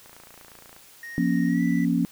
click train, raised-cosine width 0.5 ms, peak -32 dBFS, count 21, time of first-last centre 0.06-0.764 s, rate 28.4 Hz
triangle tone with pitch glide, 1864.7 to 1974.4 Hz, A#6 to B6, 0 to -1 cents, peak -34 dBFS, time 1.03-1.85 s, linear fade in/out 2 ms, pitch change +99 cents, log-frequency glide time 1.47-1.62 s
sine chord, Bb minor, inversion second, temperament equal with one note detuned, 174.61 / 237.2 / 277.2 Hz, F3 / Bb3 / Db4, 0 / +30 / 0 cents, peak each -24 dBFS, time 1.18-2.05 s, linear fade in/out 0 ms
effects white hiss -51 dBFS RMS until 2.11 s

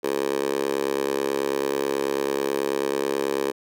10% pulse tone with high-pass filter, 69.2 Hz, C#2, 2 cents flat, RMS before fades -25 dBFS, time 0.03-3.52 s, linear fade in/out 20 ms, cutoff 430 Hz, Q 2.8, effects none

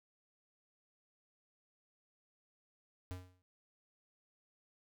square tone with exponential decay, 91.2 Hz, F#2, 24 cents flat, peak -39 dBFS, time 3.11-3.42 s, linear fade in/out 0 ms, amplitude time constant 67 ms, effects none

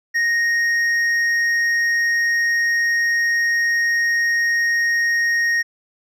sine tone with hard clipping, 1864.7 Hz, A#6, in tune, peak -17 dBFS, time 0.14-5.63 s, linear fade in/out 20 ms, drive 5 dB, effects none

